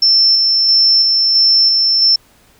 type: tone with tremolo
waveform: sine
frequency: 5350 Hz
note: E8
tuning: 25 cents sharp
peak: -7 dBFS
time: 0.02-2.16 s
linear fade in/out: 5 ms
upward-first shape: square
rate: 1.5 Hz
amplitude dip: 25%
effects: pink hiss -50 dBFS RMS until 2.59 s